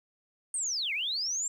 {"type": "linear two-way sweep", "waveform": "sine", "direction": "down then up", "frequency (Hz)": [8870, 2074, 7540], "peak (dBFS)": -29, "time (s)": [0.54, 1.48], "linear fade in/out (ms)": 2, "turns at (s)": 0.93, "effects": ["10-bit"]}